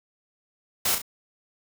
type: noise with echo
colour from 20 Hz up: white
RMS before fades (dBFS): -24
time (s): 0.85-0.95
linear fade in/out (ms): 5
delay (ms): 34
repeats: 2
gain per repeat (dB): -6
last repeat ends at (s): 1.018
effects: none